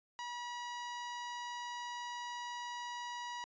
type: tone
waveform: sawtooth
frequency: 966 Hz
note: B5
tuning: 39 cents flat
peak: -37 dBFS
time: 0.19-3.44 s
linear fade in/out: 0 ms
effects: resampled to 16000 Hz

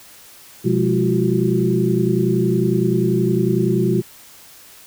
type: tone cluster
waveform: sine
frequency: 126.4 / 178 / 207.3 / 345 / 375.7 Hz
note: B2 / F3 / G#3 / F4 / F#4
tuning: +41 / +33 / -3 / -21 / +26 cents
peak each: -21 dBFS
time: 0.64-4.02 s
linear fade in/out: 20 ms
effects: white hiss -44 dBFS RMS until 4.86 s

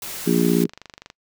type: noise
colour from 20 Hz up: white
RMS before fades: -32 dBFS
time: 0.02-0.64 s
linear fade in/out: 2 ms
type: harmonic tone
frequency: 58.27 Hz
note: A#1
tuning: in tune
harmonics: 3 / 4 / 5 / 6 / 7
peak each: -20 / -21 / -22 / -23 / -23 dBFS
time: 0.26-0.67 s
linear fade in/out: 20 ms
type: click train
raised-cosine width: 0.2 ms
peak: -21 dBFS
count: 18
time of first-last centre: 0.41-1.101 s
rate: 24.6 Hz
effects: noise-tail reverb RT60 0.1 s tail -26 dB re dry

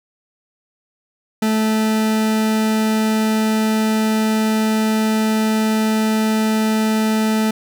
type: tone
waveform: 40% pulse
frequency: 218.4 Hz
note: A3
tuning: 13 cents flat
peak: -14 dBFS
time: 1.42-7.51 s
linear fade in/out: 5 ms
effects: none

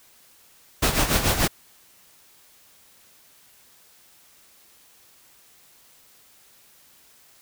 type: noise with tremolo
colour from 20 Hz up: pink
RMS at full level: -19 dBFS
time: 0.82-1.48 s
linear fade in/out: 10 ms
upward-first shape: sine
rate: 6.9 Hz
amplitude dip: 65%
effects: white hiss -55 dBFS RMS until 7.41 s

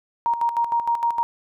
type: tone with tremolo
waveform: sine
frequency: 937 Hz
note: A#5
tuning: 9 cents sharp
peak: -17 dBFS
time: 0.26-1.23 s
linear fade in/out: 0 ms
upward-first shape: square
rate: 6.5 Hz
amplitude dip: 65%
effects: none

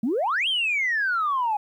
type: exponential two-way sweep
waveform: sine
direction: up then down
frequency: 207.7 to 3274 to 816 Hz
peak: -20 dBFS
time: 0.03-1.57 s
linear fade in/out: 5 ms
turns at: 0.48 s
effects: tanh soft clip ceiling -17 dBFS + 10-bit

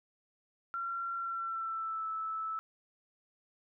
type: tone with pitch glide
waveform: sine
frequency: 1368 to 1310.8 Hz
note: F6 to E6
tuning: -36 to -10 cents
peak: -34 dBFS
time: 0.74-2.59 s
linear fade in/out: 0 ms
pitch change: -74 cents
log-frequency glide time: 1.15-2.08 s
effects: none

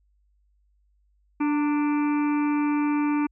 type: harmonic tone with a mistuned harmonic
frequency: 293.7 Hz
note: D4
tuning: in tune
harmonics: 1 / 3 / 4 / 5 / 6 / 7 / 8 / 9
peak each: -21 / -32 / -36 / -41 / -47 / -46 / -38 / -47 dBFS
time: 1.4-3.27 s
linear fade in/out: 10 ms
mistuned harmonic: 3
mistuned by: +44 cents
effects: added 50 Hz sine -62 dBFS peak until 3.31 s

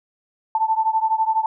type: beating tone pair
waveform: sine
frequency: 880 / 892 Hz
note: A5 / A5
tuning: 0 / +23 cents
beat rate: 12 Hz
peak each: -19 / -21 dBFS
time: 0.55-1.46 s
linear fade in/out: 2 ms
effects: none

